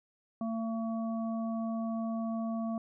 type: harmonic tone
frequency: 225.7 Hz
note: A3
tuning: 44 cents sharp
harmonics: 1 / 3 / 5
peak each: -32 / -39 / -46 dBFS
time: 0.41-2.78 s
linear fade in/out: 2 ms
effects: none